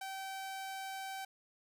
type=tone; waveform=sawtooth; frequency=772 Hz; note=G5; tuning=27 cents flat; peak=-37 dBFS; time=0.01-1.25 s; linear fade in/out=5 ms; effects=none